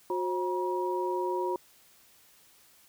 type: tone cluster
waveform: sine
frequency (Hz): 363.3 / 534 / 956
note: F#4 / C5 / A#5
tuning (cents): -32 / +35 / +43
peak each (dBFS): -30 / -37 / -32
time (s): 0.1-1.56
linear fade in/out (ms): 2
effects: white hiss -60 dBFS RMS until 2.88 s